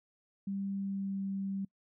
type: tone with pitch glide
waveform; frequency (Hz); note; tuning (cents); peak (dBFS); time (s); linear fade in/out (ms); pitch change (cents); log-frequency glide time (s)
sine; 196.8 to 195.1; G3 to G3; +7 to -8; -33; 0.47-1.65; 5; -15; 0.75-1.21
effects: noise-tail reverb RT60 0.1 s tail -26 dB re dry